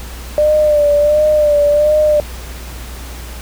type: tone with vibrato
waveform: sine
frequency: 596 Hz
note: D5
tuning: 25 cents sharp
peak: -8 dBFS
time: 0.38-2.2 s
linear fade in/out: 0 ms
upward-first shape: sine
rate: 1.4 Hz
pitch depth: 41 cents each way
effects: added 60 Hz sine -27 dBFS peak until 3.41 s + pink hiss -33 dBFS RMS until 3.41 s